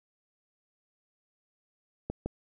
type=clicks; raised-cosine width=2 ms; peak=-19 dBFS; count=2; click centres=2.1 / 2.26 s; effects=none